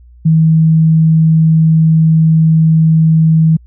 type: tone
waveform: sine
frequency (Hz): 160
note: D#3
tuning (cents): +49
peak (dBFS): -5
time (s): 0.25-3.57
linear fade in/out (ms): 10
effects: added 60 Hz sine -37 dBFS peak until 3.66 s